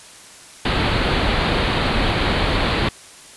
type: low-pass noise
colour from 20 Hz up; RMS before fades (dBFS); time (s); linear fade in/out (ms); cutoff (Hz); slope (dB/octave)
pink; -19; 0.65-2.89; 5; 4500; 96
effects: white hiss -42 dBFS RMS until 3.36 s + resampled to 24000 Hz